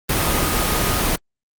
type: tone in noise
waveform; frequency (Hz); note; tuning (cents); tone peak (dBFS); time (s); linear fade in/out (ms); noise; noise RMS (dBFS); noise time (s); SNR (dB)
sine; 1244.5; D#6; 0; -28; 0.18-1.01; 5; pink; -19; 0.09-1.16; -12
effects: Opus 24 kbps

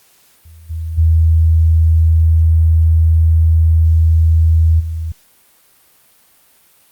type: tone with level steps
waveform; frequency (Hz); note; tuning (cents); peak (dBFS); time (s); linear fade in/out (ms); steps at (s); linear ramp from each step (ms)
sine; 81; E2; -30; -36 / -19 / -7 / -18; 0.45-5.12; 5; 0.69 / 0.97 / 4.79; 20
effects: white hiss -51 dBFS RMS until 6.91 s + Opus 48 kbps

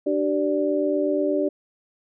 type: tone cluster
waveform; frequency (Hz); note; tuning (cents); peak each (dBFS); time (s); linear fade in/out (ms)
sine; 295.9 / 384.1 / 585; D4 / G4 / D5; +13 / -35 / -7; -24; 0.06-1.49; 10
effects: none

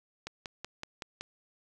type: click train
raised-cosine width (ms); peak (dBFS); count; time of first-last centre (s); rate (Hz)
0.2; -21; 6; 0.27-1.21; 5.32
effects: none

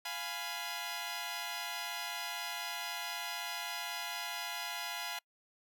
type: chord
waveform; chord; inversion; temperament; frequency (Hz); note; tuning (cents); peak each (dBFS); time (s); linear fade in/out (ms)
10% pulse; F diminished; none; equal with one note detuned; 698.5 / 830.6 / 995.8; F5 / Ab5 / Cb6; 0 / 0 / +14; -34; 0.05-5.19; 5
effects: noise-tail reverb RT60 0.1 s tail -26 dB re dry

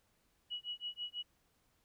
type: tone with tremolo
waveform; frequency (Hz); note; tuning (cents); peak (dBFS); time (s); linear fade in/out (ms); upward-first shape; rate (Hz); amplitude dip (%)
sine; 2923; F#7; -22; -37; 0.5-1.23; 20; sine; 6.1; 100
effects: pink hiss -75 dBFS RMS until 1.84 s

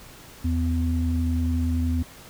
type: tone pair together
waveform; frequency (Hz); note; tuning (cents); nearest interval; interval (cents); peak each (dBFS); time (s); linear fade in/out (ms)
sine; 80.1 / 251.1; E2 / B3; -49 / +29; octave + minor sixth; 1978; -22 / -26; 0.44-2.03; 10
effects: pink hiss -46 dBFS RMS until 2.29 s

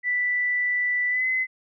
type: tone with pitch glide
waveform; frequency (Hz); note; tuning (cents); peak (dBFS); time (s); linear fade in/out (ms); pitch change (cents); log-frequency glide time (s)
sine; 1975.5 to 2037; B6 to C7; 0 to -47; -21; 0.03-1.47; 50; +53; 1.09-1.26
effects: none

